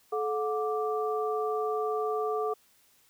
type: tone cluster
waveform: sine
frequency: 431.9 / 724 / 1173 Hz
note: A4 / F#5 / D6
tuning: -32 / -38 / -2 cents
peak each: -29 / -34 / -34 dBFS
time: 0.12-2.54 s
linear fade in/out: 10 ms
effects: white hiss -64 dBFS RMS until 3.09 s